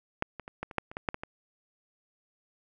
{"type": "clicks", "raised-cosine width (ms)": 0.5, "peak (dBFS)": [-12, -24, -27, -19, -28, -12, -28, -19, -12, -20, -22], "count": 11, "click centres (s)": [0.224, 0.397, 0.479, 0.63, 0.712, 0.783, 0.915, 0.969, 1.088, 1.144, 1.235], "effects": []}